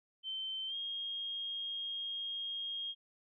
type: tone with pitch glide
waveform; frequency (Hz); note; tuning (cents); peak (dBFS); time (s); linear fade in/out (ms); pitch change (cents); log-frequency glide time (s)
sine; 3095 to 3247; G7 to G#7; -23 to -40; -37; 0.23-2.95; 50; +83; 0.67-0.75
effects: none